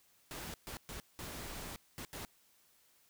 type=noise bursts at uneven times; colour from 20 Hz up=pink; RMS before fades=-45 dBFS; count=6; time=0.31-0.54 / 0.67-0.77 / 0.89-1 / 1.19-1.76 / 1.98-2.05 / 2.13-2.25 s; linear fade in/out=0 ms; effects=white hiss -69 dBFS RMS until 3.09 s